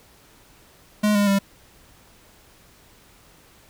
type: tone with pitch steps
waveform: square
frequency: 210 / 203.8 / 197.76 Hz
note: G#3 / G#3 / G3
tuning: +19 / -32 / +15 cents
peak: -17 dBFS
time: 1.03-1.39 s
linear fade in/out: 10 ms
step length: 120 ms
effects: pink hiss -53 dBFS RMS until 3.69 s